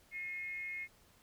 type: tone with frequency modulation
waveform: sine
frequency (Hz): 2149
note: C7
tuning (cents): +46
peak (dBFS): -39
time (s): 0.11-0.88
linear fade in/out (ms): 50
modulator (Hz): 356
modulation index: 0.35
effects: pink hiss -66 dBFS RMS until 1.22 s